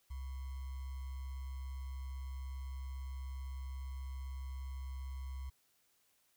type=tone with sample-and-hold; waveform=sine; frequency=66.2 Hz; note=C2; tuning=21 cents sharp; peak=-40 dBFS; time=0.1-5.5 s; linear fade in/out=10 ms; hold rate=1050 Hz; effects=white hiss -74 dBFS RMS until 6.36 s